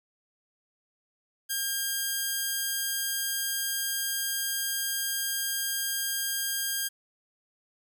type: tone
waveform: 5% pulse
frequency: 1610 Hz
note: G6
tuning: 46 cents sharp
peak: -17 dBFS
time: 1.49-6.89 s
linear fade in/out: 20 ms
effects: none